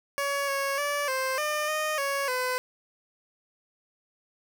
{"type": "tone with pitch steps", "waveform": "15% pulse", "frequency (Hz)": [562, 552, 578, 524, 603, 616, 556, 506], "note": ["C#5", "C#5", "D5", "C5", "D5", "D#5", "C#5", "B4"], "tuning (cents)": [24, -7, -28, 2, 46, -17, 5, 42], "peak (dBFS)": -20, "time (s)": [0.18, 2.58], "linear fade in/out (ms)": 0, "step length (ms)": 300, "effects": []}